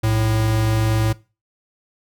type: tone pair together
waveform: square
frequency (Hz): 61.9 / 110.29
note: B1 / A2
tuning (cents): +5 / +5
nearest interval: minor seventh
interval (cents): 1000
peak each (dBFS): -27 / -17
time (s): 0.03-1.13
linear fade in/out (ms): 10
effects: noise-tail reverb RT60 0.3 s tail -20 dB re dry